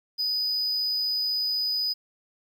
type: tone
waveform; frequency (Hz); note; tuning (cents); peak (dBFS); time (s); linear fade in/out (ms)
triangle; 4978; D#8; 0; -23; 0.18-1.94; 20
effects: 10-bit